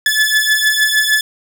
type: beating tone pair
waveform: sawtooth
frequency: 1724 / 1730.5 Hz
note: A6 / A6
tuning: -36 / -29 cents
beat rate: 6.5 Hz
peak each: -11 dBFS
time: 0.06-1.21 s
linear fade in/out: 2 ms
effects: none